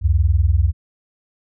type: tone pair together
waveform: sine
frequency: 67.53 / 87.9 Hz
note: C#2 / F2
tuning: -45 / +12 cents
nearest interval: perfect fourth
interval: 457 cents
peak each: -15 dBFS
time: 0.01-0.73 s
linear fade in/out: 50 ms
effects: none